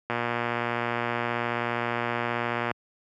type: click train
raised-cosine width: 0.5 ms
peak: -12 dBFS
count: 312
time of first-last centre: 0.1-2.713 s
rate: 119 Hz
effects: high-pass 100 Hz 12 dB/octave